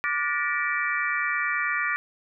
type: tone cluster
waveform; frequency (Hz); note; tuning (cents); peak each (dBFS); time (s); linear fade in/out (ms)
sine; 1176 / 1437 / 1771 / 1920 / 2321; D6 / F6 / A6 / B6 / D7; +2 / +49 / +11 / -49 / -21; -30; 0.04-1.96; 0
effects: none